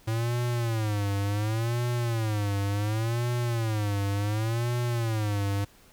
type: tone with vibrato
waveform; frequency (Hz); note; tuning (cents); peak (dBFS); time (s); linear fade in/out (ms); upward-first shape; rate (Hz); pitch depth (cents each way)
square; 110; A2; 0; -26; 0.07-5.65; 10; sine; 0.69; 170
effects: pink hiss -57 dBFS RMS until 5.92 s